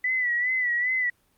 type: tone with vibrato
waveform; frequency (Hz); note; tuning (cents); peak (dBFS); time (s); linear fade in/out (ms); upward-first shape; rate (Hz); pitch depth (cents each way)
sine; 1975.5; B6; 0; -22; 0.04-1.1; 5; sine; 2.5; 64
effects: pink hiss -66 dBFS RMS until 1.37 s + Opus 32 kbps